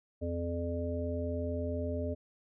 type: harmonic tone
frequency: 85.6 Hz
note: F2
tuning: 34 cents flat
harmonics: 1 / 3 / 5 / 7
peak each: -35 / -38 / -40 / -38 dBFS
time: 0.21-2.15 s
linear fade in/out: 20 ms
effects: none